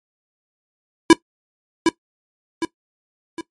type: tone with echo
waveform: square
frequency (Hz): 329.6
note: E4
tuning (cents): 0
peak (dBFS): -5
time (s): 1.1-1.13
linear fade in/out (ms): 2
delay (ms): 760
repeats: 3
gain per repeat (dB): -7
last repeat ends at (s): 3.41
effects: noise-tail reverb RT60 0.1 s tail -18 dB re dry + MP3 48 kbps